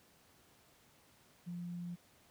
sine tone, 174.61 Hz, F3, in tune, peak -40 dBFS, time 1.46-1.96 s, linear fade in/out 20 ms, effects pink hiss -66 dBFS RMS until 2.3 s + high-pass 80 Hz 12 dB/octave

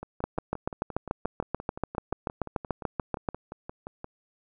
two click trains, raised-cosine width 1 ms, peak -23 / -13 dBFS, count 24 / 22, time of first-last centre 0.03-4.044 / 0.24-3.288 s, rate 5.73 / 6.89 Hz, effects none

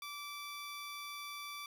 15% pulse tone, 1162 Hz, D6, 19 cents flat, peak -37 dBFS, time 0.02-1.66 s, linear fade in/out 2 ms, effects none

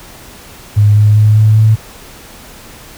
sine tone with pitch steps, 104 / 105.33 / 106.68 / 108.04 / 109.42 Hz, G#2 / G#2 / G#2 / A2 / A2, +3 / +25 / +47 / -31 / -9 cents, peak -4 dBFS, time 0.76-1.76 s, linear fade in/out 20 ms, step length 200 ms, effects pink hiss -35 dBFS RMS until 2.97 s

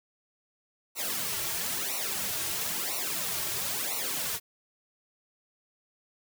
white noise with flanger, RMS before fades -32 dBFS, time 0.95-4.4 s, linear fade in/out 50 ms, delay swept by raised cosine 0.6 to 4.1 ms, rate 1 Hz, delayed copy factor -0.95, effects none

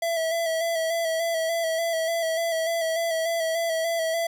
square tone with vibrato, 659.3 Hz, E5, in tune, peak -24 dBFS, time 0.02-4.27 s, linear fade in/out 5 ms, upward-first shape square, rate 3.4 Hz, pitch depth 29 cents each way, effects 11-bit

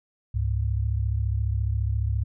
sine tone pair together, 69.3 / 103.83 Hz, C#2 / G#2, 0 / 0 cents, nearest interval perfect fifth, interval 700 cents, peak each -25 dBFS, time 0.34-2.24 s, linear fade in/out 10 ms, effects none

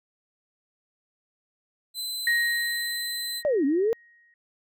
sawtooth tone, 4040 Hz, B7, 39 cents sharp, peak -27 dBFS, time 1.94-3.43 s, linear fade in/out 50 ms
sine tone with exponential decay, 1880 Hz, A#6, 14 cents sharp, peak -19 dBFS, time 2.27-4.34 s, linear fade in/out 2 ms, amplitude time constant 450 ms
sine linear two-way sweep, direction down then up, 622.3 to 261.6 to 472.5 Hz, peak -20 dBFS, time 3.45-3.93 s, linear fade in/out 0 ms, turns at 3.65 s
effects none

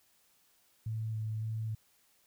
sine tone with vibrato, 110 Hz, A2, in tune, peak -33 dBFS, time 0.86-1.75 s, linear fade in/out 5 ms, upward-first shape square, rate 1.8 Hz, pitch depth 12 cents each way, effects white hiss -69 dBFS RMS until 2.26 s

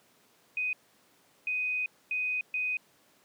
sine tone bursts at uneven times, 2499 Hz, D#7, 7 cents sharp, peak -28 dBFS, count 4, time 0.57-0.73 / 1.47-1.86 / 2.11-2.41 / 2.54-2.77 s, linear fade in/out 2 ms, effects pink hiss -64 dBFS RMS until 3.24 s + high-pass 200 Hz 12 dB/octave

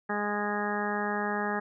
harmonic tone, 206.9 Hz, G#3, 6 cents flat, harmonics 1 / 2 / 3 / 4 / 5 / 6 / 7 / 8 / 9, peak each -34 / -35 / -39 / -34 / -41 / -37 / -44 / -35 / -40 dBFS, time 0.09-1.6 s, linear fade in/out 10 ms, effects none

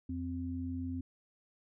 sine tone pair together, 86.52 / 259.8 Hz, F2 / C4, -16 / -12 cents, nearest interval octave + perfect fifth, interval 1904 cents, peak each -39 / -37 dBFS, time 0.09-1.01 s, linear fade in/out 5 ms, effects none

